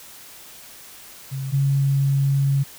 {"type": "tone pair in turn", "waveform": "sine", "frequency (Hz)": [134.4, 138.1], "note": ["C3", "C#3"], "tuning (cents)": [47, -6], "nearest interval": "unison", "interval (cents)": 47, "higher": "second", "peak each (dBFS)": [-25, -16], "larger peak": "second", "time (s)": [[1.31, 1.52], [1.52, 2.64]], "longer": "second", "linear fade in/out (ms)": 20, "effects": ["white hiss -43 dBFS RMS until 2.78 s"]}